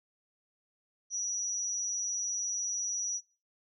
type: tone with amplitude modulation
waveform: sine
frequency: 5840 Hz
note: F#8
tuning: 24 cents flat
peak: -28 dBFS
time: 1.1-3.21 s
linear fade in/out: 50 ms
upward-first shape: sine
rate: 206 Hz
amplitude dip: 75%
effects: noise-tail reverb RT60 0.4 s tail -26 dB re dry